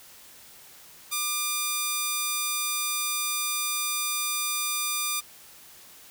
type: tone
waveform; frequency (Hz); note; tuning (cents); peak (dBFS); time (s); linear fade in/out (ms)
5% pulse; 1200; D6; +37; -14; 1.11-5.21; 20
effects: white hiss -50 dBFS RMS until 6.1 s